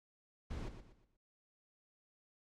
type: noise with echo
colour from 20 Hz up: brown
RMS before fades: -42 dBFS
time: 0.5-0.69 s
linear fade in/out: 10 ms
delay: 120 ms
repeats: 4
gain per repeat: -9 dB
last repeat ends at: 1.17 s
effects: low-pass 7000 Hz 12 dB/octave